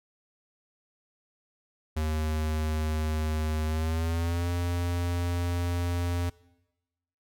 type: tone with pitch glide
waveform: square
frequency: 77.78 to 87.31 Hz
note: D#2 to F2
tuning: 0 to 0 cents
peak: -27 dBFS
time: 1.96-6.3 s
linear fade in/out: 10 ms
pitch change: +200 cents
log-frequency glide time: 3.66-4.49 s
effects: noise-tail reverb RT60 1.0 s tail -22 dB re dry